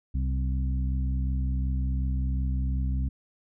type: harmonic tone with a mistuned harmonic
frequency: 65.41 Hz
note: C2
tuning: in tune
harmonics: 1 / 2 / 3 / 4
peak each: -25 / -33 / -38 / -40 dBFS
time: 0.14-3.09 s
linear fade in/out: 10 ms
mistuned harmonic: 3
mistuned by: -23 cents
effects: none